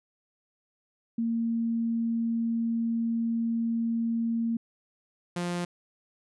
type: tone pair in turn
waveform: sine / sawtooth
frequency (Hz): 230 / 175.32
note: A#3 / F3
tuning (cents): -23 / +7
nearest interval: perfect fourth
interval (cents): 470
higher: first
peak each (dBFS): -25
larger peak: neither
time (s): 1.18-4.57 / 5.36-5.65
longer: first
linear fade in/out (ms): 5
effects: resampled to 24000 Hz